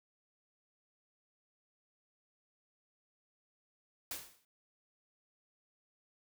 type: noise with exponential decay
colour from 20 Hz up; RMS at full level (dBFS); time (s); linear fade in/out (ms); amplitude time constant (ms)
white; -38; 4.11-4.45; 2; 72
effects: none